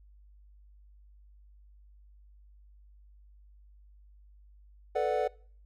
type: chord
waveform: triangle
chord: B minor seventh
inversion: third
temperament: equal with one note detuned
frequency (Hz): 437.5 / 493.9 / 587.3 / 740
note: A4 / B4 / D5 / F#5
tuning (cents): -10 / 0 / 0 / 0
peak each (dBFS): -30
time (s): 4.95-5.28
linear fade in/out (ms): 10
effects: noise-tail reverb RT60 0.5 s tail -24 dB re dry + added 50 Hz sine -54 dBFS peak until 5.65 s